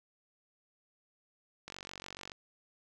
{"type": "click train", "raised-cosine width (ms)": 0.2, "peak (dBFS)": -26, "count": 31, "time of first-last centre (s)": [1.68, 2.318], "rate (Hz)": 47, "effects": []}